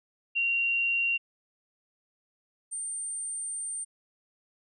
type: tone pair in turn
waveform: sine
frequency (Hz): 2759 / 8858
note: F7 / C#9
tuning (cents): -22 / -2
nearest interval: octave + minor sixth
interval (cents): 2020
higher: second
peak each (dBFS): -24 / -32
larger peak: first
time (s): 0.35-1.18 / 2.71-3.85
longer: second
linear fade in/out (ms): 20
effects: none